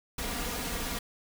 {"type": "noise with comb filter", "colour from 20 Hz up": "pink", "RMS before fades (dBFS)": -34, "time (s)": [0.18, 0.99], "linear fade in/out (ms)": 5, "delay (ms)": 4.2, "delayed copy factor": 0.65, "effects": []}